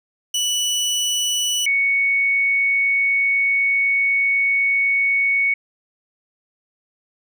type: tone pair in turn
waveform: 25% pulse / sine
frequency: 2960 / 2223 Hz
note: F#7 / C#7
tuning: 0 / +4 cents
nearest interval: perfect fourth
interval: 496 cents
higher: first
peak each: -15 dBFS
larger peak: neither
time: 0.34-1.66 / 1.66-5.54 s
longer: second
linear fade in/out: 5 ms
effects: none